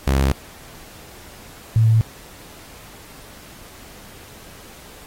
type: tone pair in turn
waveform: sawtooth / sine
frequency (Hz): 67.6 / 111.8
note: C#2 / A2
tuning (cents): -43 / +28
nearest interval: major sixth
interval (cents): 871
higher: second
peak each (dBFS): -11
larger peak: neither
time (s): 0.07-0.32 / 1.76-2.01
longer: neither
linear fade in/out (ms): 0
effects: pink hiss -43 dBFS RMS until 5.06 s + AAC 48 kbps